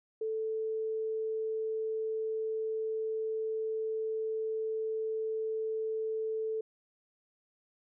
sine tone, 440 Hz, A4, in tune, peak -31 dBFS, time 0.21-6.61 s, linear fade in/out 5 ms, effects none

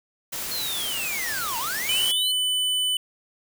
white noise, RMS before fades -31 dBFS, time 0.32-2.12 s, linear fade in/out 10 ms
square linear two-way sweep, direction down then up, 4300 to 880 to 4300 Hz, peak -29 dBFS, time 0.51-2.32 s, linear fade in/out 10 ms, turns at 1.58 s
square tone, 3000 Hz, F#7, 23 cents sharp, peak -22 dBFS, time 1.89-2.97 s, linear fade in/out 2 ms
effects none

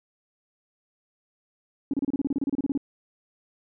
sine tone bursts, 277.2 Hz, C#4, in tune, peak -21 dBFS, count 16, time 1.91-2.776 s, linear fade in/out 2 ms, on 26 ms, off 30 ms, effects tanh soft clip ceiling -17 dBFS

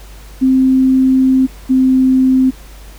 sine tone pair in turn, 261.8 / 260.4 Hz, C4 / C4, +1 / -8 cents, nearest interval unison, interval 9 cents, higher first, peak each -7 dBFS, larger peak neither, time 0.41-1.47 / 1.69-2.51 s, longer first, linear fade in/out 20 ms, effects added 50 Hz sine -33 dBFS peak until 2.98 s + pink hiss -41 dBFS RMS until 2.98 s

